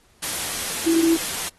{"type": "tone in noise", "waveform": "sine", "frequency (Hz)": 329.6, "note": "E4", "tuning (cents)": 0, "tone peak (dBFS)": -15, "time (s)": [0.86, 1.17], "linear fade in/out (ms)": 10, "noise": "white", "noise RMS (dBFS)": -27, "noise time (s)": [0.22, 1.49], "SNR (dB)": 9, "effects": ["pink hiss -58 dBFS RMS until 1.58 s", "AAC 32 kbps"]}